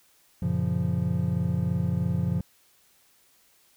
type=chord; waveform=triangle; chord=Gb major seventh; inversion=none; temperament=just; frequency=92.5 / 115.62 / 138.75 / 173.43 Hz; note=Gb2 / Bb2 / Db3 / F3; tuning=0 / -14 / +2 / -12 cents; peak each=-28 / -29 / -28 / -25 dBFS; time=0.42-2.41 s; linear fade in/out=5 ms; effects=white hiss -62 dBFS RMS until 3.76 s